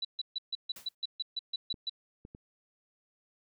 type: tone bursts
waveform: sine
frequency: 3951 Hz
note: B7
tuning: in tune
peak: -31 dBFS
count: 12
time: 0.02-1.896 s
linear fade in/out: 5 ms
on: 28 ms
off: 140 ms
type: noise with exponential decay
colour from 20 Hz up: white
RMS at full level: -44 dBFS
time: 0.76-0.95 s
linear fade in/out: 5 ms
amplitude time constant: 41 ms
type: clicks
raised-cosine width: 3 ms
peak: -34 dBFS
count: 3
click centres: 1.742 / 2.251 / 2.349 s
effects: none